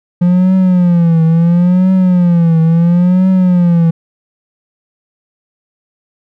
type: tone with vibrato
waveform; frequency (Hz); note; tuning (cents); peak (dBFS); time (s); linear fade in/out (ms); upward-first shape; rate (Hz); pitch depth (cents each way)
triangle; 174.61; F3; 0; -4; 0.21-3.91; 10; triangle; 0.73; 140
effects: none